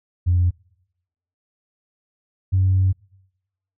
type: tone pair in turn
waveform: sine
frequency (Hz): 88.6 / 94.28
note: F2 / F#2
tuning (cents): +25 / +33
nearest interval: minor second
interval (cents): 108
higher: second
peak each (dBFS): -13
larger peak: neither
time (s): 0.26-0.51 / 2.52-2.93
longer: second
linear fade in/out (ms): 20
effects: noise-tail reverb RT60 0.9 s tail -26 dB re dry + tanh soft clip ceiling -10 dBFS